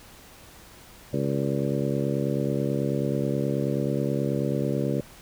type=harmonic tone with a mistuned harmonic; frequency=69.3 Hz; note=C#2; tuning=in tune; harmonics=2 / 3 / 4 / 5 / 6 / 7 / 8; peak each=-28 / -30 / -31 / -32 / -33 / -33 / -34 dBFS; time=1.13-5.01 s; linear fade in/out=5 ms; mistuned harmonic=8; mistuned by=+63 cents; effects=pink hiss -49 dBFS RMS until 5.21 s